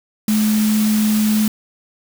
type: tone in noise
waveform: sine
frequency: 214.4 Hz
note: A3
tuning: 45 cents flat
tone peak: -13 dBFS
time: 0.28-1.48 s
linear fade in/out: 2 ms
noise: white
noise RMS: -26 dBFS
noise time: 0.28-1.48 s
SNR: +10 dB
effects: none